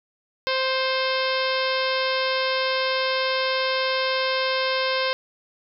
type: harmonic tone with a mistuned harmonic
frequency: 523.3 Hz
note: C5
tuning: in tune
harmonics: 1 / 2 / 3 / 4 / 5 / 6 / 7 / 8 / 9 / 10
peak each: -25 / -28 / -30 / -31 / -32 / -33 / -33 / -34 / -35 / -35 dBFS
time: 0.47-5.13 s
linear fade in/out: 0 ms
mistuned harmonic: 4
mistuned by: +19 cents
effects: none